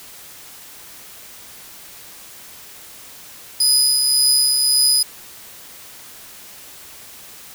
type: tone with tremolo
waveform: 25% pulse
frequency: 4984 Hz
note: D#8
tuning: 2 cents sharp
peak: -7 dBFS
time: 3.6-5.03 s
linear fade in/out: 5 ms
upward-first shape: triangle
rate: 1.8 Hz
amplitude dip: 35%
effects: white hiss -40 dBFS RMS until 7.54 s